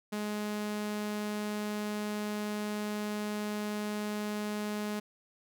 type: tone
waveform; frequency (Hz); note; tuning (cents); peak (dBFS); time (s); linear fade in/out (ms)
sawtooth; 209.6; G#3; +16; -29; 0.12-5; 10
effects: none